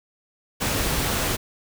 pink noise, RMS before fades -24 dBFS, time 0.6-1.37 s, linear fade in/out 20 ms, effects none

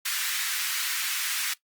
pink high-pass noise, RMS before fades -29 dBFS, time 0.05-1.54 s, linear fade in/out 10 ms, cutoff 1500 Hz, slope 24 dB/octave, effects noise-tail reverb RT60 0.1 s tail -17 dB re dry + Opus 32 kbps

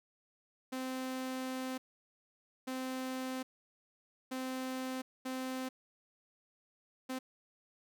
sawtooth tone bursts at uneven times, 259.1 Hz, C4, 17 cents flat, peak -33 dBFS, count 5, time 0.72-1.78 / 2.67-3.43 / 4.31-5.02 / 5.25-5.69 / 7.09-7.19 s, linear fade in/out 10 ms, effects none

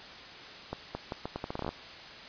accelerating click train, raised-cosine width 1 ms, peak -20 dBFS, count 14, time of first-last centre 0.73-1.69 s, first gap 220 ms, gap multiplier 0.78, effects white hiss -46 dBFS RMS until 2.28 s + resampled to 11025 Hz

